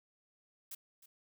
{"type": "noise with echo", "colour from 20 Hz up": "blue", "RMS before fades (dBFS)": -45, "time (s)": [0.71, 0.75], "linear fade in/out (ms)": 5, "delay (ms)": 310, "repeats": 1, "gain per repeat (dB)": -15, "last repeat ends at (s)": 1.06, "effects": []}